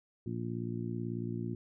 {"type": "harmonic tone", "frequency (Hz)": 58.2, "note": "A#1", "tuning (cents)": -2, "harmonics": [2, 3, 4, 5, 6], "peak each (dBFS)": [-38, -41, -40, -45, -42], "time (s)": [0.26, 1.55], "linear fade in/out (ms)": 5, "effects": []}